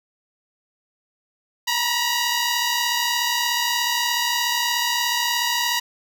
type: tone pair together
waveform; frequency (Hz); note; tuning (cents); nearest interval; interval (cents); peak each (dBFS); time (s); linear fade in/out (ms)
10% pulse; 932.3 / 969.1; A#5 / B5; 0 / -33; minor second; 67; -16 / -13; 1.67-5.8; 10
effects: none